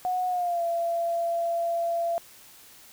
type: tone with pitch glide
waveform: sine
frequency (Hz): 732 to 679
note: F#5 to F5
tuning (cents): -19 to -49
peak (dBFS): -24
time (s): 0.05-2.18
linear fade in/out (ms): 0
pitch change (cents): -130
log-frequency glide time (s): 0.28-0.63
effects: white hiss -51 dBFS RMS until 2.92 s